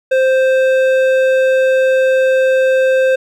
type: tone with hard clipping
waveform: sine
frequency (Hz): 523.3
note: C5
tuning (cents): 0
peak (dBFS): -11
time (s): 0.11-3.16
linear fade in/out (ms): 10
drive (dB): 10
effects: none